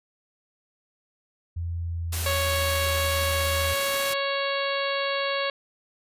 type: tone with pitch glide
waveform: sine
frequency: 85 to 81.49 Hz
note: F2 to E2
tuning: -46 to -19 cents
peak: -27 dBFS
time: 1.56-3.74 s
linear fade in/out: 10 ms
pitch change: -73 cents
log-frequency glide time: 1.8-2.88 s
type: noise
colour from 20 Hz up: white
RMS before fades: -31 dBFS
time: 2.12-4.14 s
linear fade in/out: 10 ms
type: harmonic tone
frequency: 554.4 Hz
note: C#5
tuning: in tune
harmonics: 1 / 2 / 3 / 4 / 5 / 6 / 7 / 8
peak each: -28 / -31 / -33 / -34 / -35 / -36 / -36 / -37 dBFS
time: 2.26-5.5 s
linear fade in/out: 2 ms
effects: resampled to 32000 Hz